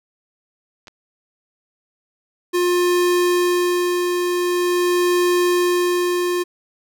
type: clicks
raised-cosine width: 0.2 ms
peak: -24 dBFS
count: 2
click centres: 0.872 / 0.881 s
type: tone with tremolo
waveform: square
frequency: 354.8 Hz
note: F4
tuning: 27 cents sharp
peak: -15 dBFS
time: 2.53-6.44 s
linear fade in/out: 20 ms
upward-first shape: sine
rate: 0.45 Hz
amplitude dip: 35%
effects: none